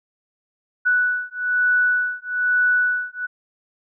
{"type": "beating tone pair", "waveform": "sine", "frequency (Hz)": [1480, 1481.1], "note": ["F#6", "F#6"], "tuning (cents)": [0, 1], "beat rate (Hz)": 1.1, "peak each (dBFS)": -20, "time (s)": [0.85, 3.27], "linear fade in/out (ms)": 20, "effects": []}